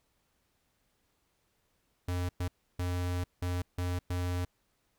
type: tone bursts at uneven times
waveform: square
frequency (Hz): 89.2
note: F2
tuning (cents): +37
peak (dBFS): -31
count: 6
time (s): 2.08-2.29 / 2.4-2.48 / 2.79-3.24 / 3.42-3.62 / 3.78-3.99 / 4.1-4.45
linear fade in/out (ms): 5
effects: pink hiss -75 dBFS RMS until 4.98 s